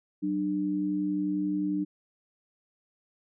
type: tone pair together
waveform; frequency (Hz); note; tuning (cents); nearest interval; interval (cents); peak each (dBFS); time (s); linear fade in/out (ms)
sine; 188.4 / 299.7; F#3 / D4; +32 / +35; minor sixth; 803; -32 / -27; 0.22-1.85; 20
effects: none